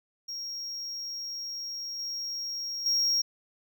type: tone with level steps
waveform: triangle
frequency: 5588 Hz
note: F8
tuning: in tune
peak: -33 / -31 / -22 dBFS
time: 0.28-3.22 s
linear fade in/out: 10 ms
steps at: 1.99 / 2.86 s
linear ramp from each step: 2 ms
effects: none